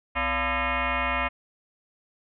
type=tone with frequency modulation; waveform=sine; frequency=572 Hz; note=D5; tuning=46 cents flat; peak=-23 dBFS; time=0.15-1.29 s; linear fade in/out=20 ms; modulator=317 Hz; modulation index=6.4; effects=none